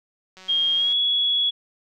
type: click train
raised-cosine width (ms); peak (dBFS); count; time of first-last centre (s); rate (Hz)
0.2; -28; 105; 0.37-0.926; 187
type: tone with pitch glide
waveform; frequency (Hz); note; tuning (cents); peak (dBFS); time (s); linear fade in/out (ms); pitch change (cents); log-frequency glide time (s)
sine; 3233 to 3366; G#7 to G#7; -47 to +23; -18; 0.48-1.51; 20; +70; 0.76-0.95
effects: none